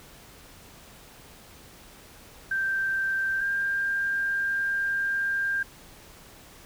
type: tone pair in turn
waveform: sine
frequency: 1568 / 1595.4 Hz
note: G6 / G6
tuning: 0 / +30 cents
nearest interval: unison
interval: 30 cents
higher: second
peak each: -24 dBFS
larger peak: neither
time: 2.51-3.41 / 3.41-5.63 s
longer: second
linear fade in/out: 5 ms
effects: pink hiss -50 dBFS RMS until 6.65 s